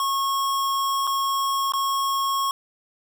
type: tone with dropouts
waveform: square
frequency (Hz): 1093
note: C#6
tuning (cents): -25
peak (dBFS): -22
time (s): 0-2.51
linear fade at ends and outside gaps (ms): 1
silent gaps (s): 1.07-1.074 / 1.721-1.736
effects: none